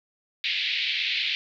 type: band-pass noise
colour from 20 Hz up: pink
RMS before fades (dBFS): -27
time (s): 0.44-1.35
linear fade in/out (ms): 0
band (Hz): 2100 to 4200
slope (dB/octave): 48
effects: none